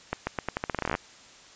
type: accelerating click train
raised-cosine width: 0.5 ms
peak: -12 dBFS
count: 17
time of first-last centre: 0.13-0.951 s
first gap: 140 ms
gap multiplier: 0.84
effects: white hiss -51 dBFS RMS until 1.55 s + resampled to 16000 Hz